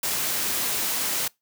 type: noise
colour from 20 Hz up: white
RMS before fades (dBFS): -26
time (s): 0.03-1.28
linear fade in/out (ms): 5
effects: noise-tail reverb RT60 0.2 s tail -25 dB re dry + high-pass 100 Hz 12 dB/octave